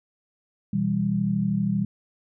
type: chord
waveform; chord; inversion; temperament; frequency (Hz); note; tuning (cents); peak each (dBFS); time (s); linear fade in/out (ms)
sine; E minor; second; just; 123.61 / 164.81 / 197.78; B2 / E3 / G3; +2 / 0 / +16; -29 / -27 / -23; 0.73-1.85; 5
effects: none